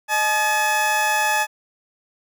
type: tone pair together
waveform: 20% pulse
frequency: 615.8 / 854 Hz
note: D#5 / G#5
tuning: -18 / +48 cents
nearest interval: tritone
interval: 566 cents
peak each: -23 / -13 dBFS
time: 0.08-1.47 s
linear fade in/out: 50 ms
effects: none